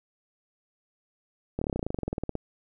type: slowing click train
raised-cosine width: 2 ms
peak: -16 dBFS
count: 20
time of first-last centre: 1.59-2.353 s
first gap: 25 ms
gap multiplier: 1.05
effects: none